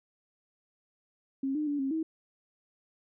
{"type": "tone with pitch steps", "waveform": "sine", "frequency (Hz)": [270.3, 302.7, 288.9, 269.9, 320], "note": ["C#4", "D#4", "D4", "C#4", "D#4"], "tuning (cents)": [-44, -48, -28, -46, 49], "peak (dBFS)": -28, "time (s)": [1.43, 2.03], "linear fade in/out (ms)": 5, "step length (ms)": 120, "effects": []}